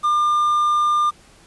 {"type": "tone with quantisation", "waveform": "triangle", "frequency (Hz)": 1200, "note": "D6", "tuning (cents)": 37, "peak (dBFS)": -13, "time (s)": [0.03, 1.11], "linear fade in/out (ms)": 20, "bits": 7, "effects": ["pink hiss -50 dBFS RMS until 1.46 s", "resampled to 24000 Hz"]}